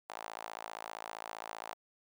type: tone with high-pass filter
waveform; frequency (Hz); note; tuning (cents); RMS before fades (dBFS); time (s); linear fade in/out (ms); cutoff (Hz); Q
sawtooth; 55.2; A1; +6; -45; 0.09-1.74; 5; 800; 2.5
effects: none